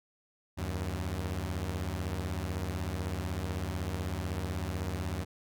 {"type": "beating tone pair", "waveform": "sawtooth", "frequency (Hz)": [77.78, 93.78], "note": ["D#2", "F#2"], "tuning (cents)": [0, 24], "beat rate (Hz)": 16, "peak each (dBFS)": [-32, -31], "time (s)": [0.57, 5.25], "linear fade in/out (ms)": 20, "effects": []}